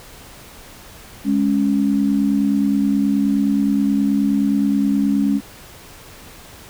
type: tone pair together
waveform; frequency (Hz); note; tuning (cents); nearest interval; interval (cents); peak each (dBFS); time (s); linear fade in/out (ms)
sine; 207.7 / 277.2; G#3 / C#4; 0 / 0; perfect fourth; 500; -17; 1.24-5.41; 50
effects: pink hiss -41 dBFS RMS until 6.69 s